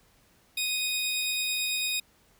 sawtooth tone pair together, 2489 / 3729 Hz, D#7 / A#7, 0 / 0 cents, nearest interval perfect fifth, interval 700 cents, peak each -27 dBFS, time 0.57-2 s, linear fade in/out 5 ms, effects pink hiss -63 dBFS RMS until 2.39 s

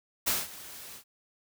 white noise with ADSR envelope, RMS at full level -26 dBFS, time 0.26-1.04 s, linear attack 17 ms, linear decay 190 ms, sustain -19 dB, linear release 88 ms, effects none

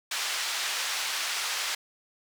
white band-pass noise, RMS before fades -31 dBFS, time 0.11-1.75 s, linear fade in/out 5 ms, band 950 to 5400 Hz, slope 12 dB/octave, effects none

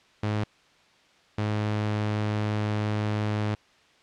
sawtooth tone pair in turn, 105.8 / 105.8 Hz, G#2 / G#2, +33 / +33 cents, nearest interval unison, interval 0 cents, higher neither, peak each -21 dBFS, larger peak neither, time 0.23-0.44 / 1.38-3.55 s, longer second, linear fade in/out 5 ms, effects white hiss -59 dBFS RMS until 4.02 s + low-pass 4000 Hz 12 dB/octave

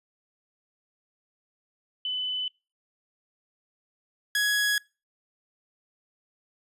sine / sawtooth tone pair in turn, 3009 / 1671.8 Hz, F#7 / G#6, +28 / +11 cents, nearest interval minor seventh, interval 1017 cents, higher first, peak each -27 / -19 dBFS, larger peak second, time 2.05-2.48 / 4.35-4.78 s, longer neither, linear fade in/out 2 ms, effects noise-tail reverb RT60 0.3 s tail -25 dB re dry + resampled to 32000 Hz

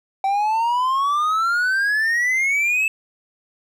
triangle exponential sweep, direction up, 769 to 2637 Hz, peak -15 dBFS, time 0.24-2.88 s, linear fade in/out 2 ms, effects none

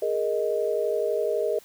sine chord, Ab suspended second, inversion none, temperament just, 415.3 / 467.2 / 623 Hz, Ab4 / Bb4 / Eb5, 0 / +4 / +2 cents, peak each -27 dBFS, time 0.02-1.59 s, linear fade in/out 5 ms, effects white hiss -53 dBFS RMS until 1.64 s

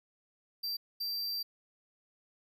square tone bursts at uneven times, 4699 Hz, D8, in tune, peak -34 dBFS, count 2, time 0.63-0.77 / 1-1.43 s, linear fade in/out 10 ms, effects none

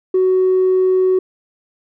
triangle tone with tanh clipping, 372.6 Hz, F#4, 12 cents sharp, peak -11 dBFS, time 0.14-1.19 s, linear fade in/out 5 ms, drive 5 dB, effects none

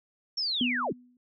sine linear sweep, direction down, 5550 to 110.2 Hz, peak -27 dBFS, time 0.37-0.93 s, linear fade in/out 10 ms
sine tone with exponential decay, 246.9 Hz, B3, in tune, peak -23 dBFS, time 0.61-1.17 s, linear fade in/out 2 ms, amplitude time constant 120 ms
effects none

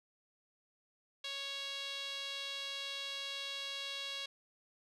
sawtooth tone with band-pass filter, 554 Hz, C#5, 1 cent flat, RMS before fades -42 dBFS, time 1.24-4.26 s, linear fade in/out 5 ms, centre 3600 Hz, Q 3.4, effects none

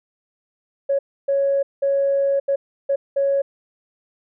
sine tone bursts at uneven times, 554.4 Hz, C#5, in tune, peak -15 dBFS, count 6, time 0.89-0.99 / 1.28-1.63 / 1.82-2.4 / 2.48-2.56 / 2.89-2.96 / 3.16-3.42 s, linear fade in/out 10 ms, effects tanh soft clip ceiling -11 dBFS

